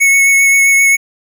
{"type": "tone with vibrato", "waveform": "square", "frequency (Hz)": 2204, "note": "C#7", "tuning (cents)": -11, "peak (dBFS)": -7, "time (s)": [0, 0.97], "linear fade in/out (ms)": 20, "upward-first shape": "sine", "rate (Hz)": 7.6, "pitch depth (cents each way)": 13, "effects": []}